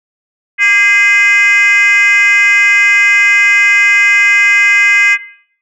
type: tone with frequency modulation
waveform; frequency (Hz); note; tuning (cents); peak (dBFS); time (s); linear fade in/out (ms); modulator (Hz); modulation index
sine; 2065; C7; -23; -3; 0.58-5.18; 50; 442; 0.91
effects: noise-tail reverb RT60 0.6 s tail -19 dB re dry + tanh soft clip ceiling -4 dBFS